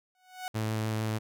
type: tone with exponential growth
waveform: sawtooth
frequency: 740 Hz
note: F#5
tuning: in tune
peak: -28 dBFS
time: 0.15-0.48 s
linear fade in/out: 1 ms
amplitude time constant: 70 ms
type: tone with vibrato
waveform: sawtooth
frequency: 109.5 Hz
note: A2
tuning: 8 cents flat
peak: -25 dBFS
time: 0.54-1.19 s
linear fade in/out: 20 ms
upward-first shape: sine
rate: 6.6 Hz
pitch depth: 10 cents each way
effects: none